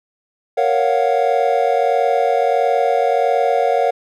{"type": "chord", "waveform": "triangle", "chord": "Gb major seventh", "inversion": "first", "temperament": "equal", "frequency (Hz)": [466.2, 554.4, 698.5, 740], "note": ["Bb4", "Db5", "F5", "Gb5"], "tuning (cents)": [0, 0, 0, 0], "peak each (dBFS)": -17, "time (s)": [0.57, 3.91], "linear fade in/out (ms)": 10, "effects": []}